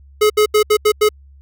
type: tone bursts at uneven times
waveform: square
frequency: 424.5 Hz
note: G#4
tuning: 38 cents sharp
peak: -10 dBFS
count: 6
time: 0.21-0.3 / 0.37-0.46 / 0.54-0.63 / 0.7-0.77 / 0.85-0.92 / 1.01-1.09 s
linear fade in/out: 10 ms
effects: added 69 Hz sine -41 dBFS peak until 1.41 s